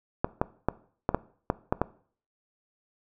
clicks, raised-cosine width 1 ms, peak -9 dBFS, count 8, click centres 0.245 / 0.415 / 0.686 / 1.091 / 1.146 / 1.501 / 1.725 / 1.816 s, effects noise-tail reverb RT60 0.5 s tail -19 dB re dry

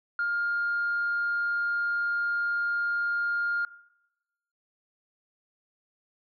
sine tone, 1409 Hz, F6, 15 cents sharp, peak -24 dBFS, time 0.19-3.65 s, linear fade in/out 2 ms, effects noise-tail reverb RT60 0.9 s tail -18 dB re dry + tanh soft clip ceiling -21 dBFS

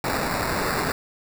blue noise with sample-and-hold, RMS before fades -25 dBFS, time 0.04-0.92 s, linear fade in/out 2 ms, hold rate 3150 Hz, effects none

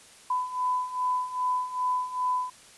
sine beating tone pair, 1001 / 1003.5 Hz, B5 / B5, +23 / +27 cents, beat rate 2.5 Hz, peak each -31 / -27 dBFS, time 0.3-2.5 s, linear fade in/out 5 ms, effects white hiss -52 dBFS RMS until 2.77 s + resampled to 24000 Hz

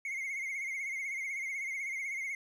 triangle tone with vibrato, 2154 Hz, C7, 50 cents sharp, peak -33 dBFS, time 0.05-2.35 s, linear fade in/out 2 ms, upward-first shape sine, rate 16 Hz, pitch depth 65 cents each way, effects none

